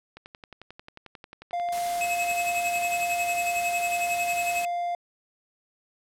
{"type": "click train", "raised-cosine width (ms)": 0.3, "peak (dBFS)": -27, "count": 36, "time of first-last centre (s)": [0.17, 3.295], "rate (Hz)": 11.2}
{"type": "tone", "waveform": "triangle", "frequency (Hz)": 698.5, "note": "F5", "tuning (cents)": 0, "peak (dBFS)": -24, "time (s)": [1.53, 4.95], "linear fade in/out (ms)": 2}
{"type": "noise", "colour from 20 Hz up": "white", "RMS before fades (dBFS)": -37, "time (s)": [1.72, 4.65], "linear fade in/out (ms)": 5}
{"type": "tone with tremolo", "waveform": "square", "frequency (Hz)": 2572, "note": "E7", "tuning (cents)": -43, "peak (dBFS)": -26, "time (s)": [2.01, 4.65], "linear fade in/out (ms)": 0, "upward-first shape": "sine", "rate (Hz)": 11, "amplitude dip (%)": 80}
{"effects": ["low-pass 12000 Hz 12 dB/octave"]}